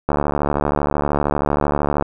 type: click train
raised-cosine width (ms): 1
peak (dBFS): -4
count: 142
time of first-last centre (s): 0.09-2.024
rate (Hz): 72.9
effects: none